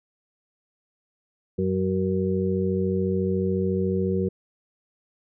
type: harmonic tone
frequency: 94 Hz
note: F#2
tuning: 28 cents sharp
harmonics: 1 / 2 / 4 / 5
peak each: -29 / -25 / -26 / -29 dBFS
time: 1.58-4.29 s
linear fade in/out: 10 ms
effects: none